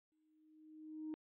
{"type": "tone with exponential growth", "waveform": "sine", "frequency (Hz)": 311, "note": "D#4", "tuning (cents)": -1, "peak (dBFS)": -39, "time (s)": [0.12, 1.14], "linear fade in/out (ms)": 0, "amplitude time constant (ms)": 220, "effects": ["tanh soft clip ceiling -38 dBFS", "resampled to 8000 Hz"]}